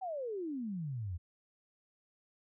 sine exponential sweep, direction down, 784 to 81 Hz, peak -36 dBFS, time 0.01-1.18 s, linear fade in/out 20 ms, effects none

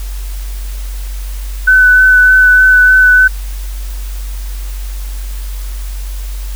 sine tone with vibrato, 1505 Hz, F#6, 29 cents sharp, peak -3 dBFS, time 1.67-3.28 s, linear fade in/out 10 ms, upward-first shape sine, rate 3.3 Hz, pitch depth 14 cents each way, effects added 47 Hz sine -18 dBFS peak until 6.55 s + white hiss -34 dBFS RMS until 6.55 s

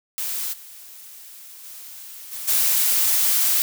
blue noise with level steps, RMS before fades -27 / -42 / -39 / -32 / -19 dBFS, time 0.18-3.62 s, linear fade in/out 0 ms, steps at 0.52 / 1.63 / 2.31 / 2.47 s, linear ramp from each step 20 ms, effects none

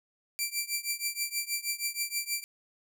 10% pulse tone with tremolo, 2349 Hz, D7, in tune, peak -18 dBFS, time 0.39-2.44 s, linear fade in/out 0 ms, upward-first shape triangle, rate 6.3 Hz, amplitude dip 95%, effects none

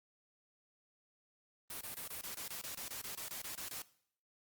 white noise bursts, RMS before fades -44 dBFS, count 16, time 1.7-3.82 s, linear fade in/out 2 ms, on 110 ms, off 24 ms, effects noise-tail reverb RT60 0.6 s tail -18 dB re dry + Opus 32 kbps

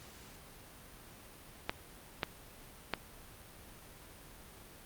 clicks, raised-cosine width 0.3 ms, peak -15 dBFS, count 3, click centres 1.695 / 2.232 / 2.937 s, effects pink hiss -54 dBFS RMS until 4.85 s + Opus 48 kbps

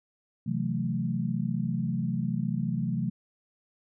sine chord, F# half-diminished seventh, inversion second, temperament equal, 130.81 / 164.81 / 185 / 220 Hz, C3 / E3 / F#3 / A3, 0 / 0 / 0 / 0 cents, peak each -32 dBFS, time 0.46-3.1 s, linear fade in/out 10 ms, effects none

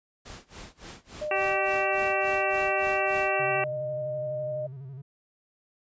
pink noise with tremolo, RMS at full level -42 dBFS, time 0.25-3.31 s, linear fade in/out 10 ms, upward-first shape sine, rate 3.5 Hz, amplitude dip 95%
sine tone with pitch glide, 605 to 611.3 Hz, D#5 to D#5, -49 to -31 cents, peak -29 dBFS, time 1.21-4.67 s, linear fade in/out 10 ms, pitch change +18 cents, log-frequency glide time 2.1-3.75 s
harmonic tone, 386.1 Hz, G4, 26 cents flat, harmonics 1 / 2 / 3 / 4 / 5 / 6 / 7, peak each -32 / -30 / -33 / -35 / -33 / -36 / -30 dBFS, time 1.31-3.64 s, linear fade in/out 2 ms
triangle tone with vibrato, 134 Hz, C3, 42 cents sharp, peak -36 dBFS, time 3.39-5.02 s, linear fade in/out 10 ms, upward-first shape square, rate 12 Hz, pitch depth 71 cents each way
effects resampled to 16000 Hz

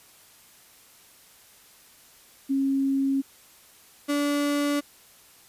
sine / 35% pulse tone pair in turn, 272.1 / 288.8 Hz, C#4 / D4, -32 / -29 cents, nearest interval minor second, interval 103 cents, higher second, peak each -21 dBFS, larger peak neither, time 2.49-3.22 / 4.08-4.81 s, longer neither, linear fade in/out 20 ms, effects white hiss -54 dBFS RMS until 5.48 s + resampled to 32000 Hz

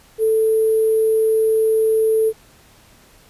sine tone with sample-and-hold, 440 Hz, A4, in tune, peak -13 dBFS, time 0.18-2.33 s, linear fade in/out 50 ms, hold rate 11025 Hz, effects pink hiss -50 dBFS RMS until 3.29 s + resampled to 32000 Hz

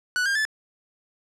45% pulse tone with pitch steps, 1480 / 1604.7 / 1739.8 Hz, F#6 / G6 / A6, 0 / +40 / -20 cents, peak -21 dBFS, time 0.16-0.451 s, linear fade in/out 0 ms, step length 97 ms, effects low-pass 8000 Hz 12 dB/octave

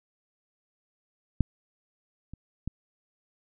clicks, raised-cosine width 5 ms, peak -9 / -29 / -19 dBFS, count 3, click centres 1.407 / 2.336 / 2.676 s, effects none

